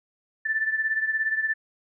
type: beating tone pair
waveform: sine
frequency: 1760 / 1777 Hz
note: A6 / A6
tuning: 0 / +17 cents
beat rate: 17 Hz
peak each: -24 / -29 dBFS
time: 0.45-1.54 s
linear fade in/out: 10 ms
effects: none

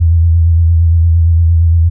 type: tone with vibrato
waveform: sine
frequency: 83.2 Hz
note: E2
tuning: 17 cents sharp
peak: -5 dBFS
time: 0-1.9 s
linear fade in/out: 20 ms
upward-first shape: sine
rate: 8.7 Hz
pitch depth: 44 cents each way
effects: none

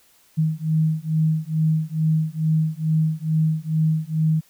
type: beating tone pair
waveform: sine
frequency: 156.6 / 158.9 Hz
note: D#3 / D#3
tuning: +11 / +37 cents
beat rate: 2.3 Hz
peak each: -21 dBFS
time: 0.37-4.41 s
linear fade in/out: 20 ms
effects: white hiss -57 dBFS RMS until 4.49 s

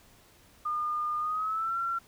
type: tone with pitch glide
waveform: sine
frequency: 1214 to 1362.7 Hz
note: D#6 to F6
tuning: -43 to -43 cents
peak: -28 dBFS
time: 0.65-1.99 s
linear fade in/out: 10 ms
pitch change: +200 cents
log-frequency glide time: 1.19-1.77 s
effects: pink hiss -59 dBFS RMS until 2.07 s

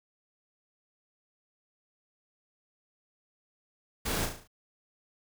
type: noise with echo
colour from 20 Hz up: pink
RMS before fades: -32 dBFS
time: 4.05-4.26 s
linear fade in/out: 10 ms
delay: 36 ms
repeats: 6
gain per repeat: -5 dB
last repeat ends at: 4.476 s
effects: none

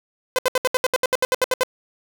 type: tone bursts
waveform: sawtooth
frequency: 510 Hz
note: C5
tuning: 44 cents flat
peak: -12 dBFS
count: 14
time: 0.36-1.634 s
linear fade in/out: 0 ms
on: 26 ms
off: 70 ms
effects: none

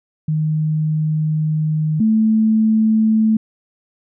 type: tone pair in turn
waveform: sine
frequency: 155 / 219.2 Hz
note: D#3 / A3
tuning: -6 / -6 cents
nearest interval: tritone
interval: 600 cents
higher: second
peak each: -15 / -11 dBFS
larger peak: second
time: 0.28-2 / 2-3.37 s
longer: first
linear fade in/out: 5 ms
effects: none

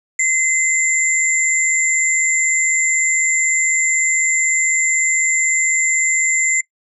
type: tone pair together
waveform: sine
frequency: 2060 / 7278 Hz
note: C7 / A#8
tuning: -28 / -42 cents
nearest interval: octave + minor seventh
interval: 2186 cents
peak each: -16 dBFS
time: 0.19-6.61 s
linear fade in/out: 5 ms
effects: noise-tail reverb RT60 0.1 s tail -21 dB re dry

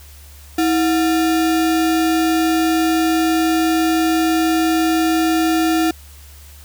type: tone with sample-and-hold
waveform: sine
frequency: 323 Hz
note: E4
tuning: 35 cents flat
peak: -13 dBFS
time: 0.58-5.91 s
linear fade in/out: 5 ms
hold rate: 1050 Hz
effects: added 72 Hz sine -39 dBFS peak until 6.64 s + white hiss -45 dBFS RMS until 6.64 s

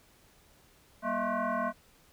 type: tone with frequency modulation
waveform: sine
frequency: 196 Hz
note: G3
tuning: in tune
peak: -28 dBFS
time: 1.02-1.73 s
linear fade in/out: 50 ms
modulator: 434 Hz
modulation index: 2.9
effects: pink hiss -62 dBFS RMS until 2.12 s

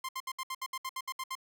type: tone bursts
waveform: sawtooth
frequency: 1050 Hz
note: C6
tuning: 6 cents sharp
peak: -31 dBFS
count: 12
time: 0.04-1.353 s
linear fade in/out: 5 ms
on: 48 ms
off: 67 ms
effects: none

